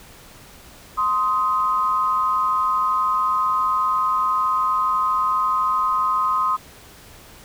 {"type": "tone pair together", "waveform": "sine", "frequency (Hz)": [1043, 1255.3], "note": ["C6", "D#6"], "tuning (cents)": [-6, 15], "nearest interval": "minor third", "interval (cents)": 321, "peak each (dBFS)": -20, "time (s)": [0.97, 6.57], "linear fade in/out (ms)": 20, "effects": ["pink hiss -45 dBFS RMS until 7.44 s"]}